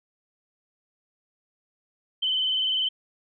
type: tone with vibrato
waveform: sine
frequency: 3060 Hz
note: G7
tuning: 42 cents flat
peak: -22 dBFS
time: 2.22-2.89 s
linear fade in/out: 10 ms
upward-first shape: sine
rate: 20 Hz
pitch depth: 45 cents each way
effects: none